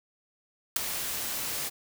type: noise with ADSR envelope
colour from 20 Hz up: white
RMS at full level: -20 dBFS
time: 0.76-1.7 s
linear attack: 5 ms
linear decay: 6 ms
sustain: -13 dB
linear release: 24 ms
effects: none